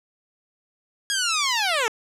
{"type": "linear sweep", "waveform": "10% pulse", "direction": "down", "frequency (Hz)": [1664, 422.5], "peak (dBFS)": -12, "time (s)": [1.1, 1.88], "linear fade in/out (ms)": 0, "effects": ["low-pass 9000 Hz 12 dB/octave"]}